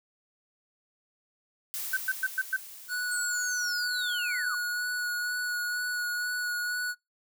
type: noise with exponential decay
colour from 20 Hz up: blue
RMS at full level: -34 dBFS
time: 1.74-5.1 s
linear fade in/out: 0 ms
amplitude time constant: 730 ms
type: tone bursts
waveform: sine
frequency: 1537 Hz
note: G6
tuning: 35 cents flat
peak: -24 dBFS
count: 5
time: 1.93-2.565 s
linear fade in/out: 5 ms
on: 39 ms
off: 110 ms
type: tone with vibrato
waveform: square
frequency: 1462 Hz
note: F#6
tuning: 21 cents flat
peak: -30 dBFS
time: 2.88-6.95 s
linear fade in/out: 50 ms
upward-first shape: sine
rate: 2.1 Hz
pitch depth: 15 cents each way
type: linear sweep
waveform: sine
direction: down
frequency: 8360 to 1097 Hz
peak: -33 dBFS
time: 3.11-4.55 s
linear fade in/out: 5 ms
effects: noise-tail reverb RT60 0.2 s tail -24 dB re dry